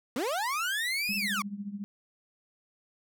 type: linear two-way sweep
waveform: 30% pulse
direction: up then down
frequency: 218.5 to 2679 to 1071 Hz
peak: -26 dBFS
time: 0.16-1.42 s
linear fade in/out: 2 ms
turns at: 1.16 s
type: tone with tremolo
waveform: sine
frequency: 202.3 Hz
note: G#3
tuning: 45 cents flat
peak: -31 dBFS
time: 1.09-1.84 s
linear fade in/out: 0 ms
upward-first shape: triangle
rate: 14 Hz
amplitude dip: 85%
effects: none